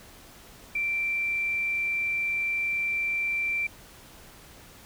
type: tone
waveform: sine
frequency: 2349 Hz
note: D7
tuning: in tune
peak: -25 dBFS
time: 0.75-3.67 s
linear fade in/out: 5 ms
effects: pink hiss -50 dBFS RMS until 4.85 s